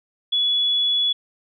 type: tone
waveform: sine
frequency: 3400 Hz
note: G#7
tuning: 40 cents sharp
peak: -17 dBFS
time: 0.32-1.13 s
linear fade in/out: 10 ms
effects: none